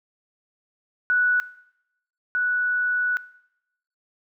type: tone pair in turn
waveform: sine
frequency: 1476 / 1476 Hz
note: F#6 / F#6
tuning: -5 / -5 cents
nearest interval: unison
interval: 0 cents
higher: neither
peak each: -17 / -20 dBFS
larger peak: first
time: 1.1-1.4 / 2.35-3.17 s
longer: second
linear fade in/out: 0 ms
effects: noise-tail reverb RT60 0.8 s tail -19 dB re dry